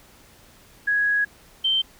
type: tone pair in turn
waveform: sine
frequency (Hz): 1664 / 3120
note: G#6 / G7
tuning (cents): +3 / -9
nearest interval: major seventh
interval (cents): 1088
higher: second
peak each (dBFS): -18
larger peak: neither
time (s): 0.87-1.25 / 1.64-1.82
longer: first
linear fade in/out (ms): 10
effects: pink hiss -52 dBFS RMS until 1.99 s